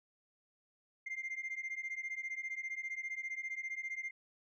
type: beating tone pair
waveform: sine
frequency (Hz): 2093 / 2108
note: C7 / C7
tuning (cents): 0 / +12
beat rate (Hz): 15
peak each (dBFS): -40 / -40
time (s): 1.06-4.11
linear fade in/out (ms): 10
effects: tanh soft clip ceiling -35 dBFS